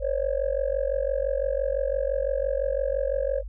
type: tone with amplitude modulation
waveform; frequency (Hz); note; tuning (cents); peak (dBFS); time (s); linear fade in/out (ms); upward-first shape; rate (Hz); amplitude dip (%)
sine; 546; C#5; -26; -18; 0-3.43; 50; sine; 45.9; 100
effects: tanh soft clip ceiling -17 dBFS + added 50 Hz sine -33 dBFS peak until 3.48 s